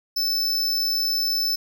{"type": "tone", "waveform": "square", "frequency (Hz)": 5274, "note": "E8", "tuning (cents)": 0, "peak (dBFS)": -21, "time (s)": [0.16, 1.56], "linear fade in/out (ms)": 10, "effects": []}